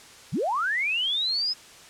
sine linear sweep, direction up, 90.7 to 5160 Hz, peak -23 dBFS, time 0.32-1.54 s, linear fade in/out 20 ms, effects white hiss -48 dBFS RMS until 1.89 s + low-pass 8000 Hz 12 dB/octave

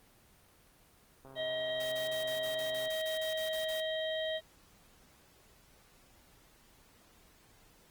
click train, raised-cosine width 1 ms, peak -39 dBFS, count 219, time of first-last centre 1.25-2.877 s, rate 134 Hz
harmonic tone, 634 Hz, D#5, 32 cents sharp, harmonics 1 / 3 / 5 / 6, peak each -34 / -42 / -41 / -44 dBFS, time 1.35-4.41 s, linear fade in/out 50 ms
white noise bursts, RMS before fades -47 dBFS, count 13, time 1.8-3.804 s, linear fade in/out 5 ms, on 120 ms, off 37 ms
effects pink hiss -63 dBFS RMS until 7.9 s + Opus 24 kbps

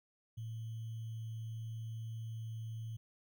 sine tone with sample-and-hold, 112.4 Hz, A2, 37 cents sharp, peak -40 dBFS, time 0.37-2.97 s, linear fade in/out 10 ms, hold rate 3150 Hz, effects none

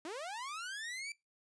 sawtooth linear sweep, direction up, 295.2 to 2349 Hz, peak -37 dBFS, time 0.05-1.12 s, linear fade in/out 2 ms, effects noise-tail reverb RT60 0.2 s tail -21 dB re dry + resampled to 22050 Hz

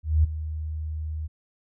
sine tone with ADSR envelope, 77.78 Hz, D#2, in tune, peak -14 dBFS, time 0.03-1.28 s, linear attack 210 ms, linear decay 12 ms, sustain -14 dB, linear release 23 ms, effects none

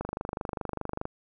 click train, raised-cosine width 1 ms, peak -18 dBFS, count 27, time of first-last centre 0.01-1.054 s, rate 24.9 Hz, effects none

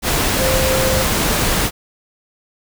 sine tone in noise, 523.3 Hz, C5, in tune, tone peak -18 dBFS, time 0.36-1.05 s, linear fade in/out 50 ms, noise pink, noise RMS -17 dBFS, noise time 0.02-1.71 s, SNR -4 dB, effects none

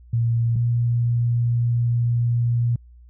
sine tone pair in turn, 116.54 / 118.99 Hz, A#2 / A#2, 0 / +36 cents, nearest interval unison, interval 36 cents, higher second, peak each -17 dBFS, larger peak neither, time 0.13-0.56 / 0.56-2.76 s, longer second, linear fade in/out 5 ms, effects added 60 Hz sine -44 dBFS peak until 3.09 s

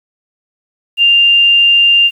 sine tone, 2794 Hz, F7, in tune, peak -5 dBFS, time 0.97-2.11 s, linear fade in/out 50 ms, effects 7-bit

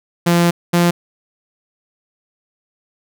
sawtooth tone pair in turn, 172 / 173.2 Hz, F3 / F3, -26 / -14 cents, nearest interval unison, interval 12 cents, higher second, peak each -7 dBFS, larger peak neither, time 0.26-0.51 / 0.73-0.91 s, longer first, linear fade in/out 10 ms, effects none

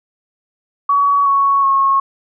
sine tone with pitch steps, 1130 / 1110.6 / 1091.5 Hz, C#6 / C#6 / C#6, +33 / +3 / -27 cents, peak -10 dBFS, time 0.89-2 s, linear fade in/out 5 ms, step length 370 ms, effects none

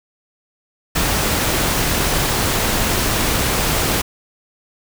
pink noise, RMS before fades -18 dBFS, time 0.95-4.02 s, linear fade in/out 10 ms, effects none

